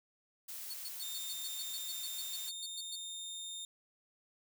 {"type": "noise", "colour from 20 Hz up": "blue", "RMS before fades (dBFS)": -45, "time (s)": [0.48, 2.5], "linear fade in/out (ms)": 10}
{"type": "tone bursts", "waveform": "sawtooth", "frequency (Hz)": 4398, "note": "C#8", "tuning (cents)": -14, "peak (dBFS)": -39, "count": 16, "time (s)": [0.7, 2.958], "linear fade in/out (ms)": 5, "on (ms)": 38, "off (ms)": 110}
{"type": "tone", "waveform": "25% pulse", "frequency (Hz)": 3644, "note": "A#7", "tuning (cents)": -40, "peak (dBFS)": -38, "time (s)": [1.02, 3.65], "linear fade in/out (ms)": 2}
{"effects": []}